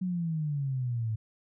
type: exponential sweep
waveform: sine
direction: down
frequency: 187.3 to 107.7 Hz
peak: -28 dBFS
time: 0.01-1.16 s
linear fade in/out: 10 ms
effects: none